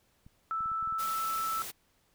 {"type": "clicks", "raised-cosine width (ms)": 5, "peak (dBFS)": -40, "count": 7, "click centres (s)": [0.265, 0.607, 0.659, 0.717, 0.827, 0.875, 0.925]}
{"type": "tone", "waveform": "sine", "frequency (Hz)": 1318.5, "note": "E6", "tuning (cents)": 0, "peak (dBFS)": -30, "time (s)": [0.51, 1.62], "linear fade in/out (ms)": 0}
{"type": "noise", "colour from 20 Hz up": "white", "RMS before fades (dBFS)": -41, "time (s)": [0.98, 1.72], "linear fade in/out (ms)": 20}
{"effects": ["pink hiss -70 dBFS RMS until 2.14 s"]}